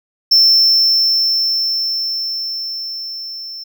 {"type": "tone with level ramp", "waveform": "triangle", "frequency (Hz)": 5350, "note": "E8", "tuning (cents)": 25, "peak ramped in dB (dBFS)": [-5, -26], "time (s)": [0.31, 3.64], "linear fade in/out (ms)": 10, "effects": []}